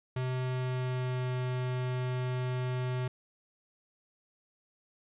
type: tone with pitch glide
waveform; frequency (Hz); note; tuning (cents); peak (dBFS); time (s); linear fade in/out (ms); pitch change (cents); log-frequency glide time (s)
square; 127.9 to 126.58; C3 to B2; -39 to +43; -31; 0.16-3.08; 5; -18; 0.39-1.35
effects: resampled to 8000 Hz + 12-bit